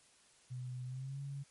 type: tone with pitch glide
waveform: sine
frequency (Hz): 125.9 to 139.69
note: B2 to C#3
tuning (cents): +34 to +14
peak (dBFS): -40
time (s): 0.5-1.44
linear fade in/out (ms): 20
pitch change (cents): +180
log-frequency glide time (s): 0.86-1.2
effects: white hiss -66 dBFS RMS until 1.5 s + MP3 48 kbps